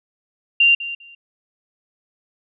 sine tone with echo, 2778 Hz, F7, 10 cents flat, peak -10 dBFS, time 0.6-0.75 s, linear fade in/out 5 ms, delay 200 ms, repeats 2, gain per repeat -15 dB, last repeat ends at 1.15 s, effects none

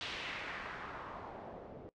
white noise with low-pass filter sweep, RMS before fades -45 dBFS, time 0.01-1.89 s, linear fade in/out 0 ms, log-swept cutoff 3500 to 440 Hz, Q 1.7, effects noise-tail reverb RT60 0.1 s tail -21 dB re dry + low-pass 6000 Hz 12 dB/octave

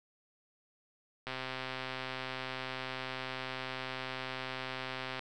click train, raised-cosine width 0.3 ms, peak -22 dBFS, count 511, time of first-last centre 1.27-5.193 s, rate 130 Hz, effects none

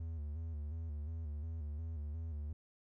triangle tone with vibrato, 77.8 Hz, D#2, in tune, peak -37 dBFS, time 0-2.53 s, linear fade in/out 5 ms, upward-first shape square, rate 2.8 Hz, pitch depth 85 cents each way, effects none

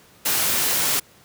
white noise, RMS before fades -21 dBFS, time 0.25-1 s, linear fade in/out 10 ms, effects pink hiss -52 dBFS RMS until 1.24 s + high-pass 80 Hz 12 dB/octave

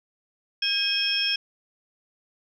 sine tone cluster, 1620 / 2524 / 3262 / 5300 Hz, G#6 / D#7 / G#7 / E8, -43 / +24 / -32 / +9 cents, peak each -34 / -28 / -25 / -26 dBFS, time 0.62-1.36 s, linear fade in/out 5 ms, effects tanh soft clip ceiling -12 dBFS

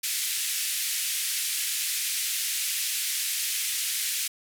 white band-pass noise, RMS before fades -29 dBFS, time 0.03-4.28 s, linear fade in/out 10 ms, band 2000 to 13000 Hz, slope 24 dB/octave, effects none

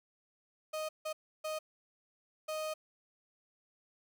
35% pulse tone bursts at uneven times, 622.3 Hz, D#5, in tune, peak -34 dBFS, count 4, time 0.73-0.89 / 1.05-1.13 / 1.44-1.59 / 2.48-2.74 s, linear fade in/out 10 ms, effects none

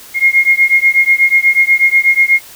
sine beating tone pair, 2139 / 2147.2 Hz, C7 / C7, +38 / +44 cents, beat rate 8.2 Hz, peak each -10 dBFS, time 0.14-2.41 s, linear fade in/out 50 ms, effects white hiss -36 dBFS RMS until 2.55 s

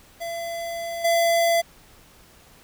square tone with level steps, 676 Hz, E5, 43 cents sharp, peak -29 / -18 dBFS, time 0.2-1.62 s, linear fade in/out 20 ms, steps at 1.04 s, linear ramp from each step 10 ms, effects pink hiss -52 dBFS RMS until 2.63 s

